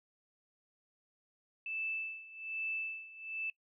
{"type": "tone with tremolo", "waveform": "sine", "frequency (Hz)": 2637, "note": "E7", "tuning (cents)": 0, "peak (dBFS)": -34, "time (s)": [1.66, 3.5], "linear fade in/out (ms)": 2, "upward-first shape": "sine", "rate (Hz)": 1.2, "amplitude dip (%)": 85, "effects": ["noise-tail reverb RT60 0.1 s tail -21 dB re dry"]}